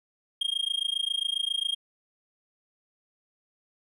triangle tone with amplitude modulation, 3230 Hz, G#7, 49 cents flat, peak -21 dBFS, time 0.41-1.75 s, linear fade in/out 5 ms, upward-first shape sine, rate 27.4 Hz, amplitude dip 100%, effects none

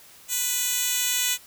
10% pulse tone with high-pass filter sweep, 495.4 Hz, B4, 5 cents sharp, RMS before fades -25 dBFS, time 0.28-1.38 s, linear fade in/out 50 ms, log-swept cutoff 6200 to 4100 Hz, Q 0.86, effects white hiss -50 dBFS RMS until 1.46 s

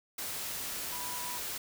sine tone in noise, 982 Hz, B5, 10 cents flat, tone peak -42 dBFS, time 0.92-1.38 s, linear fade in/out 5 ms, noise white, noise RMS -38 dBFS, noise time 0.18-1.58 s, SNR -7 dB, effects none

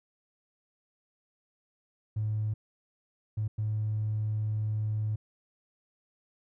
triangle tone bursts at uneven times, 107.3 Hz, A2, 43 cents flat, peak -24 dBFS, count 3, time 2.16-2.54 / 3.37-3.48 / 3.58-5.16 s, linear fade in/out 10 ms, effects tanh soft clip ceiling -25 dBFS

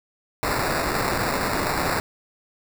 violet noise with sample-and-hold, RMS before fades -24 dBFS, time 0.43-2 s, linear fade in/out 0 ms, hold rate 3150 Hz, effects none

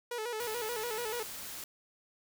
sawtooth tone with vibrato, 457.2 Hz, A#4, 34 cents flat, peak -31 dBFS, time 0.11-1.23 s, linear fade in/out 5 ms, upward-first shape square, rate 6.9 Hz, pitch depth 91 cents each way
white noise, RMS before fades -43 dBFS, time 0.4-1.64 s, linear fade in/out 2 ms
effects none

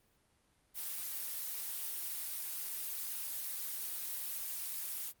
blue noise, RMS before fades -40 dBFS, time 0.74-5.13 s, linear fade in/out 50 ms, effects pink hiss -72 dBFS RMS until 5.2 s + Opus 32 kbps

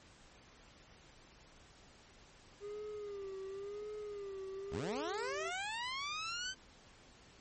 triangle tone with vibrato, 403.3 Hz, G4, 49 cents sharp, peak -40 dBFS, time 2.6-5.52 s, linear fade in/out 50 ms, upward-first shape sine, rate 0.94 Hz, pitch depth 84 cents each way
15% pulse linear sweep, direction up, 41.76 to 1562 Hz, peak -32 dBFS, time 4.7-6.55 s, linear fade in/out 50 ms
effects pink hiss -61 dBFS RMS until 7.4 s + MP3 32 kbps

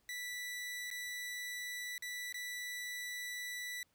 sawtooth tone with dropouts, 1969 Hz, B6, 6 cents flat, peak -37 dBFS, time 0.09-3.83 s, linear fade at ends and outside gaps 1 ms, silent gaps 0.903-0.912 / 1.98-2.023 / 2.325-2.343 s, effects pink hiss -75 dBFS RMS until 3.94 s

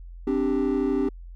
triangle chord, C suspended second, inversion none, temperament just, 261.6 / 294.3 / 392.4 Hz, C4 / D4 / G4, 0 / +4 / +2 cents, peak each -23 dBFS, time 0.27-1.09 s, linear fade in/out 5 ms, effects tanh soft clip ceiling -13 dBFS + added 43 Hz sine -38 dBFS peak until 1.35 s

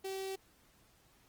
sawtooth tone with notch filter, 384.6 Hz, G4, 33 cents flat, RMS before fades -40 dBFS, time 0.04-0.36 s, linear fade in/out 10 ms, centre 1300 Hz, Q 0.95, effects pink hiss -67 dBFS RMS until 1.28 s + Opus 24 kbps

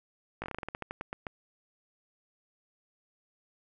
slowing click train, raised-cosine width 0.5 ms, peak -21 dBFS, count 15, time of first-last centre 0.42-1.268 s, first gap 18 ms, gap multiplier 1.17, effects none

